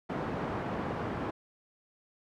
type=band-pass noise; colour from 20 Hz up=pink; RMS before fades=-35 dBFS; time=0.09-1.31 s; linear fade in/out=10 ms; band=120 to 1200 Hz; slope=12 dB/octave; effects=none